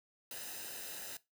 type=noise with comb filter; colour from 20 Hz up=white; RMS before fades=-45 dBFS; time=0.31-1.17 s; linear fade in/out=2 ms; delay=0.89 ms; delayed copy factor=-0.65; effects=noise-tail reverb RT60 0.2 s tail -18 dB re dry